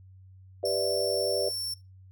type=chord; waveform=sine; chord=E minor seventh; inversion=first; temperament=equal; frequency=392 / 493.9 / 587.3 / 659.3 Hz; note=G4 / B4 / D5 / E5; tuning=0 / 0 / 0 / 0 cents; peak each=-33 / -30 / -29 / -34 dBFS; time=0.63-1.49 s; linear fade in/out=5 ms
type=tone; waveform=sawtooth; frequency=5430 Hz; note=F8; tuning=50 cents flat; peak=-28 dBFS; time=0.65-1.74 s; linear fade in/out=5 ms
effects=noise-tail reverb RT60 0.2 s tail -17 dB re dry + added 94 Hz sine -49 dBFS peak until 2.11 s